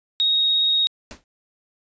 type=tone with vibrato; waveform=sine; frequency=3755 Hz; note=A#7; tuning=12 cents sharp; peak=-16 dBFS; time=0.2-0.87 s; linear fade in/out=0 ms; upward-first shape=sine; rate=17 Hz; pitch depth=8 cents each way
type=noise with exponential decay; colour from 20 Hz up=pink; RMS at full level=-33 dBFS; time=1.11-1.24 s; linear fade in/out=0 ms; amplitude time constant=28 ms
effects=resampled to 16000 Hz